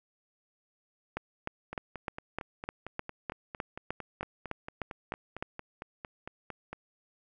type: two click trains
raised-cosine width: 0.5 ms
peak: -24 / -18 dBFS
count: 23 / 15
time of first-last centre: 1.73-6.73 / 1.17-5.425 s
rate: 4.4 / 3.29 Hz
effects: none